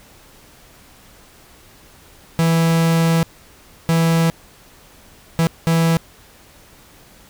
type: tone bursts at uneven times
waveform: 45% pulse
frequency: 164.81 Hz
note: E3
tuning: in tune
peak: -13 dBFS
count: 4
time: 2.39-3.23 / 3.89-4.3 / 5.39-5.47 / 5.67-5.97 s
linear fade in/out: 0 ms
effects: pink hiss -47 dBFS RMS until 7.29 s